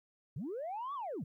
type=linear two-way sweep; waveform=sine; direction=up then down; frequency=110 to 1174 to 110 Hz; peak=-36 dBFS; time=0.36-1.24 s; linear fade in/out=5 ms; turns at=0.94 s; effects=tanh soft clip ceiling -34 dBFS + 13-bit